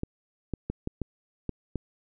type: clicks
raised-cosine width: 3 ms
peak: -17 dBFS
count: 7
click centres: 0.034 / 0.537 / 0.7 / 0.874 / 1.017 / 1.493 / 1.757 s
effects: none